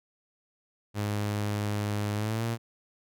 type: tone with pitch glide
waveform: sawtooth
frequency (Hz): 103.83 to 115.21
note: G#2 to A#2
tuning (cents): 0 to -20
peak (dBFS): -24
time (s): 0.94-2.58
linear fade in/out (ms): 50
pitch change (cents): +180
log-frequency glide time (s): 2.15-2.45
effects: none